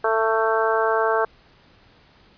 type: harmonic tone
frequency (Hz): 222.5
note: A3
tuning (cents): +20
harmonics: 2 / 3 / 4 / 5 / 6 / 7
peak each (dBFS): -22 / -24 / -25 / -26 / -27 / -27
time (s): 0.04-1.25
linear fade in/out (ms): 5
effects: pink hiss -54 dBFS RMS until 2.37 s + resampled to 11025 Hz